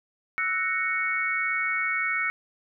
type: chord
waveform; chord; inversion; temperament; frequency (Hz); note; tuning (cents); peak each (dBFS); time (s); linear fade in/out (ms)
sine; F# dominant seventh; third; equal; 1318.5 / 1480 / 1864.7 / 2217; E6 / F#6 / A#6 / C#7; 0 / 0 / 0 / 0; -32 / -32 / -32 / -26; 0.38-2.3; 0
effects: none